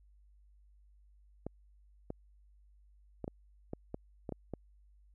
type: clicks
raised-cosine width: 2 ms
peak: -25 dBFS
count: 9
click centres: 1.466 / 2.104 / 3.243 / 3.279 / 3.734 / 3.944 / 4.292 / 4.323 / 4.537 s
effects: added 50 Hz sine -60 dBFS peak until 5.14 s